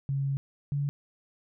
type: tone pair in turn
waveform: sine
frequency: 137.9 / 142.52 Hz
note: C#3 / C#3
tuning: -9 / +48 cents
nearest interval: minor second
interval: 57 cents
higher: second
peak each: -26 dBFS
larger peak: neither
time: 0.09-0.37 / 0.72-0.89 s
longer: first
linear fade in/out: 0 ms
effects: none